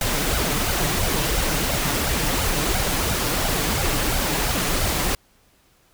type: noise with flanger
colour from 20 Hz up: pink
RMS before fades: -22 dBFS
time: 0.01-5.15 s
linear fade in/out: 2 ms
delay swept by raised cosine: 1.3 to 7 ms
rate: 2.9 Hz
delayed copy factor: +0.7
effects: pink hiss -59 dBFS RMS until 5.93 s